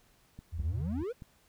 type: click train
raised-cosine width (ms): 5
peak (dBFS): -33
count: 5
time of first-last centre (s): 0.39-1.222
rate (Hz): 4.81
type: tone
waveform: sine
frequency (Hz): 82.41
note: E2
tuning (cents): 0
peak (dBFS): -34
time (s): 0.52-1.04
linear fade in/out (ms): 20
type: exponential sweep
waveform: triangle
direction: up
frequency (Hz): 51.91 to 523.3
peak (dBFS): -31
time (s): 0.57-1.13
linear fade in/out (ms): 20
effects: pink hiss -66 dBFS RMS until 1.48 s